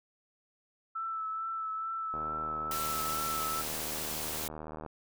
sine tone with vibrato, 1318.5 Hz, E6, in tune, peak -33 dBFS, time 0.95-3.62 s, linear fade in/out 10 ms, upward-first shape triangle, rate 2.3 Hz, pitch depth 25 cents each way
click train, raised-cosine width 1 ms, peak -28 dBFS, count 212, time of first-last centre 2.14-4.863 s, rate 77.5 Hz
white noise, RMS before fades -37 dBFS, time 2.71-4.48 s, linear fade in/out 2 ms
effects none

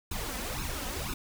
pink noise with flanger, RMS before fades -35 dBFS, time 0.11-1.14 s, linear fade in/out 5 ms, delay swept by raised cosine 0.75 to 3.95 ms, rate 2 Hz, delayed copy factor +0.95, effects none

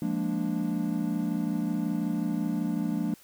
triangle chord, Bb dominant seventh, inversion second, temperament equal, 174.61 / 207.7 / 233.1 / 293.7 Hz, F3 / Ab3 / Bb3 / D4, 0 / 0 / 0 / 0 cents, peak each -30 dBFS, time 0.02-3.14 s, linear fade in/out 2 ms, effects white hiss -56 dBFS RMS until 3.23 s

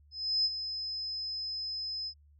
sine tone with ADSR envelope, 5100 Hz, D#8, 42 cents sharp, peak -24 dBFS, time 0.11-2.14 s, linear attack 340 ms, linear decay 38 ms, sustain -10 dB, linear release 71 ms, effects added 73 Hz sine -58 dBFS peak until 2.39 s

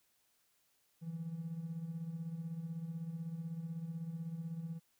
triangle tone with tremolo, 164.81 Hz, E3, in tune, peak -33 dBFS, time 1.01-4.8 s, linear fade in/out 50 ms, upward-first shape sine, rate 16 Hz, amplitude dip 70%, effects tanh soft clip ceiling -35 dBFS + white hiss -75 dBFS RMS until 4.99 s

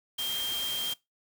sine tone in noise, 3188 Hz, G7, 28 cents sharp, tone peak -30 dBFS, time 0.18-0.94 s, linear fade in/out 10 ms, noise white, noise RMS -37 dBFS, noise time 0.18-0.94 s, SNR +4 dB, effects noise-tail reverb RT60 0.2 s tail -21 dB re dry

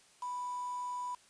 sine tone with quantisation, 987.8 Hz, B5, in tune, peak -36 dBFS, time 0.22-1.15 s, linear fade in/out 5 ms, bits 8, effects white hiss -63 dBFS RMS until 1.29 s + resampled to 22050 Hz

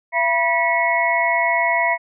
sine tone cluster, 677 / 971 / 1944 / 2193 Hz, E5 / B5 / B6 / C#7, +46 / -30 / -28 / -19 cents, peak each -21 dBFS, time 0.12-1.98 s, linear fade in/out 50 ms, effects none

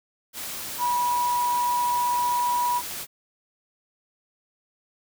sine tone in noise, 973 Hz, B5, 26 cents flat, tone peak -21 dBFS, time 0.78-2.82 s, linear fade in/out 50 ms, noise white, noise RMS -34 dBFS, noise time 0.33-3.07 s, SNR +10 dB, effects none

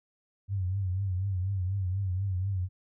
sine tone with vibrato, 94.8 Hz, F#2, 43 cents sharp, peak -27 dBFS, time 0.48-2.69 s, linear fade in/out 50 ms, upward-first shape triangle, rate 4.1 Hz, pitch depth 110 cents each way, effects none

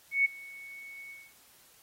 sine tone with ADSR envelope, 2217 Hz, C#7, in tune, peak -20 dBFS, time 0.11-1.33 s, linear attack 140 ms, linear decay 15 ms, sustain -23 dB, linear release 230 ms, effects white hiss -60 dBFS RMS until 1.82 s + AAC 48 kbps

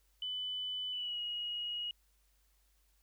sine tone with pitch glide, 3000 to 2893 Hz, F#7 to F#7, +23 to -40 cents, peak -36 dBFS, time 0.22-1.91 s, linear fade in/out 2 ms, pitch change -63 cents, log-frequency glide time 0.91-1.2 s, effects added 50 Hz sine -70 dBFS peak until 3.02 s + white hiss -75 dBFS RMS until 3.02 s

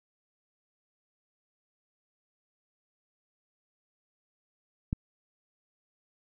click, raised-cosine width 5 ms, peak -16 dBFS, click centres 4.929 s, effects none

